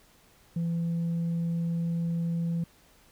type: tone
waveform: sine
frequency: 168.3 Hz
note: E3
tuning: 36 cents sharp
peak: -24 dBFS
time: 0.56-2.64 s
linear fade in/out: 5 ms
effects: tanh soft clip ceiling -25 dBFS + pink hiss -60 dBFS RMS until 3.11 s